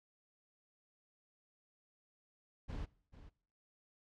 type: noise with echo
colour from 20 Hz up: brown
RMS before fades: -42 dBFS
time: 2.68-2.86 s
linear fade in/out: 20 ms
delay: 440 ms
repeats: 1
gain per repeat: -14 dB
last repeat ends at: 3.3 s
effects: noise-tail reverb RT60 0.6 s tail -23 dB re dry + low-pass 5000 Hz 12 dB/octave